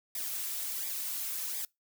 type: noise with flanger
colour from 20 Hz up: blue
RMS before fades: -36 dBFS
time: 0.15-1.65 s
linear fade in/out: 2 ms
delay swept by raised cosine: 0.69 to 4.69 ms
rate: 1.4 Hz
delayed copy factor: -0.75
effects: noise-tail reverb RT60 0.2 s tail -25 dB re dry